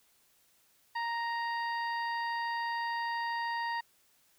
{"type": "harmonic tone", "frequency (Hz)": 933, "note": "A#5", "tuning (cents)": 1, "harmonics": [1, 2, 3, 4, 5], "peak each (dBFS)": [-33, -37, -49, -53, -47], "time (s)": [0.95, 3.81], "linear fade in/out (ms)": 10, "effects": ["white hiss -68 dBFS RMS until 4.38 s"]}